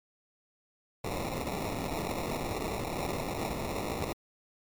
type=noise with sample-and-hold; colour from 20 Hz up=white; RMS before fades=-34 dBFS; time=1.04-4.13 s; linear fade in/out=5 ms; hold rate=1575 Hz; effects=MP3 96 kbps